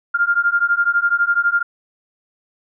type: beating tone pair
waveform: sine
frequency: 1396 / 1408 Hz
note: F6 / F6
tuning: -1 / +14 cents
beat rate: 12 Hz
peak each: -17 dBFS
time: 0.14-1.63 s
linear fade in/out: 10 ms
effects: none